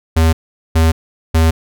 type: tone bursts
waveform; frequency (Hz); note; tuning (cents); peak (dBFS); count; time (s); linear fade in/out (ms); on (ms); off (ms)
square; 81; E2; -30; -9; 3; 0.16-1.51; 10; 170; 420
effects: none